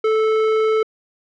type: tone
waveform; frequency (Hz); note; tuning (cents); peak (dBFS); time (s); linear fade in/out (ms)
square; 437.7; A4; -9; -15; 0.04-0.83; 5
effects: low-pass 2000 Hz 12 dB/octave